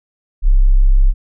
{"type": "tone", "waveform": "sine", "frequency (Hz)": 33.16, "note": "C1", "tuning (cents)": 24, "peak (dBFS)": -6, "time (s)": [0.42, 1.14], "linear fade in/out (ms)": 50, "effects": []}